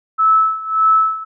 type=tone with tremolo; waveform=sine; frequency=1305 Hz; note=E6; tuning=18 cents flat; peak=-8 dBFS; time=0.18-1.25 s; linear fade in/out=20 ms; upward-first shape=sine; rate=1.7 Hz; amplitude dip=85%; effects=none